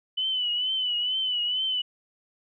sine tone with vibrato, 2992 Hz, F#7, 19 cents sharp, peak -24 dBFS, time 0.17-1.82 s, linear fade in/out 10 ms, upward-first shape triangle, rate 2.2 Hz, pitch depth 72 cents each way, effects none

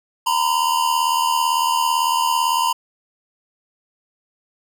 square tone pair together, 932.3 / 1010.2 Hz, A#5 / B5, 0 / +39 cents, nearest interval minor second, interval 139 cents, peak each -20 dBFS, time 0.26-2.73 s, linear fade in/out 10 ms, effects none

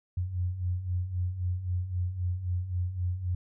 sine beating tone pair, 87.31 / 91.11 Hz, F2 / F#2, 0 / -26 cents, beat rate 3.8 Hz, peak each -35 / -29 dBFS, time 0.17-3.35 s, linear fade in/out 5 ms, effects none

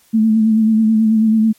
sine tone with vibrato, 220 Hz, A3, in tune, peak -9 dBFS, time 0.13-1.53 s, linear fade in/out 20 ms, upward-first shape sine, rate 9.2 Hz, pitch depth 35 cents each way, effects white hiss -53 dBFS RMS until 1.58 s + MP3 64 kbps

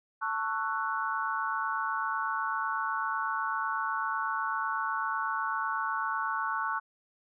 sine chord, F# minor seventh, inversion first, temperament just, 888 / 1110 / 1332 / 1480 Hz, A5 / C#6 / E6 / F#6, +16 / +2 / +18 / 0 cents, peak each -35 / -33 / -36 / -34 dBFS, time 0.21-6.8 s, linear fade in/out 20 ms, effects none

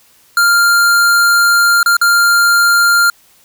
square tone with dropouts, 1396.9 Hz, F6, in tune, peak -8 dBFS, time 0.37-3.1 s, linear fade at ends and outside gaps 2 ms, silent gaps 1.83-1.86 / 1.968-2.014 s, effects white hiss -49 dBFS RMS until 3.44 s

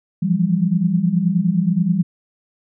sine tone cluster, 167.4 / 176.9 / 198.8 Hz, E3 / F3 / G3, +27 / +23 / +25 cents, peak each -19 dBFS, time 0.22-2.03 s, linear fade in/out 10 ms, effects none

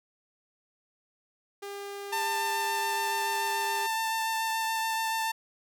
sawtooth tone, 401.6 Hz, G4, 42 cents sharp, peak -33 dBFS, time 1.62-3.87 s, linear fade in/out 10 ms
sawtooth tone with vibrato, 893 Hz, A5, 25 cents sharp, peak -24 dBFS, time 2.12-5.32 s, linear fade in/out 10 ms, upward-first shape sine, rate 7 Hz, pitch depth 12 cents each way
effects none

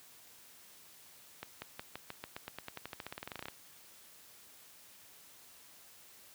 accelerating click train, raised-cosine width 0.3 ms, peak -25 dBFS, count 25, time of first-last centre 1.43-3.484 s, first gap 190 ms, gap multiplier 0.92, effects white hiss -58 dBFS RMS until 6.34 s + high-pass 60 Hz 12 dB/octave

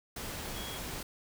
sine tone in noise, 3300 Hz, G#7, 12 cents flat, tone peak -45 dBFS, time 0.56-0.78 s, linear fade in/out 5 ms, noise pink, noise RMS -40 dBFS, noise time 0.16-1.03 s, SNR -8 dB, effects none

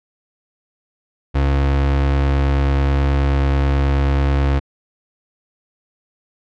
35% pulse tone, 69.3 Hz, C#2, in tune, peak -12 dBFS, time 1.34-4.6 s, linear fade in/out 20 ms, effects low-pass 3000 Hz 12 dB/octave

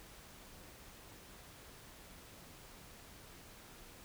silence, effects pink hiss -56 dBFS RMS until 4.04 s

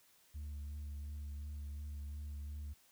sine tone with vibrato, 73 Hz, D2, 10 cents flat, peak -39 dBFS, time 0.34-2.74 s, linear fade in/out 20 ms, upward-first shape sine, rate 2.8 Hz, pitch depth 25 cents each way, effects tanh soft clip ceiling -41 dBFS + white hiss -68 dBFS RMS until 2.91 s

